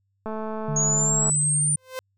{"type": "click train", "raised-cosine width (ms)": 1, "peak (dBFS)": -19, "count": 227, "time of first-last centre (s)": [0.26, 1.297], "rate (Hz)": 218}
{"type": "tone with vibrato", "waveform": "sine", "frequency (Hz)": 150.1, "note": "D3", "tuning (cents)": 38, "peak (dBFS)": -25, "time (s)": [0.68, 1.76], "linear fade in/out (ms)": 5, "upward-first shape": "triangle", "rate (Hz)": 18, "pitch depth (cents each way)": 24}
{"type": "exponential sweep", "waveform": "sine", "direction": "up", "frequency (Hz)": [6610, 9200], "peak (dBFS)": -20, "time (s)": [0.76, 1.76], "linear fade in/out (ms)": 5}
{"type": "tone with exponential growth", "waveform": "sawtooth", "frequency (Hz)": 517, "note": "C5", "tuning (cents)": -21, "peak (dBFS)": -23, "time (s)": [1.77, 1.99], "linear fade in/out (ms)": 0, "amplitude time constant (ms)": 46}
{"effects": ["added 98 Hz sine -68 dBFS peak until 2.17 s"]}